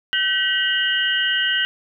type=tone cluster; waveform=sine; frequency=1530 / 1922 / 2868 / 3112 Hz; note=G6 / B6 / F7 / G7; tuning=-42 / -48 / +45 / -13 cents; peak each=-22 / -25 / -21 / -25 dBFS; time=0.13-1.65 s; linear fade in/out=0 ms; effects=none